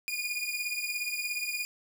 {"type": "beating tone pair", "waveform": "sawtooth", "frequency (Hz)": [2430, 2447], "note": ["D#7", "D#7"], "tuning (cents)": [-42, -29], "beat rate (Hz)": 17, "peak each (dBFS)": -31, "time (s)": [0.08, 1.65], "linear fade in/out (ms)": 0, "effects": ["10-bit"]}